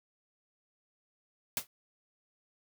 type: noise with exponential decay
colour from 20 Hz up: white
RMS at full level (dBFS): -28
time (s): 1.57-1.67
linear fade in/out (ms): 1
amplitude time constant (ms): 20
effects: none